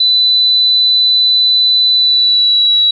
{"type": "tone with pitch glide", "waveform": "sine", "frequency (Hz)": [3995, 3901], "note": ["B7", "B7"], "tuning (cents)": [19, -22], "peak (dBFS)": -7, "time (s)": [0, 2.91], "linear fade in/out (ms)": 5, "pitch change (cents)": -41, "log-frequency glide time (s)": [1.93, 2.71], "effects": []}